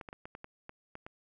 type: clicks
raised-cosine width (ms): 0.5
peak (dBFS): -29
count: 9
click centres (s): 0.012 / 0.088 / 0.129 / 0.255 / 0.351 / 0.444 / 0.694 / 0.954 / 1.065
effects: none